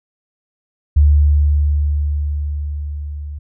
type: tone with level ramp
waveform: sine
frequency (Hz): 73.42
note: D2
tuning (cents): 0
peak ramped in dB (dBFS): -6 to -25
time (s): 0.96-3.39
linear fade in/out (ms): 10
effects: none